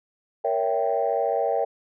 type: chord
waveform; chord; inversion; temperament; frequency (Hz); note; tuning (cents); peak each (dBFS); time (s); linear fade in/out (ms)
sine; A# diminished seventh; none; equal with one note detuned; 466.2 / 560.5 / 659.3 / 784; A#4 / C#5 / E5 / G5; 0 / +19 / 0 / 0; -26; 0.44-1.65; 10
effects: tanh soft clip ceiling -12 dBFS